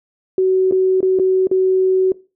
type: tone with dropouts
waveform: sine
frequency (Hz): 375.5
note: F#4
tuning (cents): +26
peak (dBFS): -11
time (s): 0.38-2.12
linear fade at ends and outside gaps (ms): 2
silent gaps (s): 0.712-0.722 / 1.006-1.028 / 1.189-1.196 / 1.471-1.513
effects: noise-tail reverb RT60 0.3 s tail -20 dB re dry